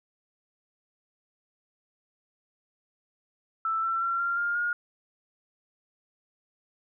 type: tone with pitch steps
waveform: sine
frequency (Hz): 1324 / 1344 / 1364.4 / 1385 / 1406 / 1427.2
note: E6 / E6 / F6 / F6 / F6 / F6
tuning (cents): +7 / +33 / -41 / -15 / +11 / +37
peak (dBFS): -25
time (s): 3.65-4.73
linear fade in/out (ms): 2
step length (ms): 180
effects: none